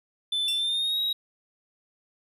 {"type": "tone with pitch glide", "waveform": "triangle", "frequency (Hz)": [3520, 3816], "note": ["A7", "A#7"], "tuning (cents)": [0, 40], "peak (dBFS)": -23, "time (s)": [0.32, 1.13], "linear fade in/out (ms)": 5, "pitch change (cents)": 140, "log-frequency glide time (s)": [0.56, 1]}
{"type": "tone with exponential decay", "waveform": "15% pulse", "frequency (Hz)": 2736, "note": "F7", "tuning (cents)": -36, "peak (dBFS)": -23, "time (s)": [0.48, 0.69], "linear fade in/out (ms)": 2, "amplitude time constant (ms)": 44}
{"effects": []}